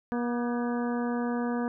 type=harmonic tone with a mistuned harmonic; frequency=240 Hz; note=B3; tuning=49 cents flat; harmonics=1 / 2 / 3 / 4 / 5 / 6 / 7; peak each=-28 / -34 / -38 / -40 / -42 / -44 / -45 dBFS; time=0.12-1.68 s; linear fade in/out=0 ms; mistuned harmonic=6; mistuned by=+86 cents; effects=none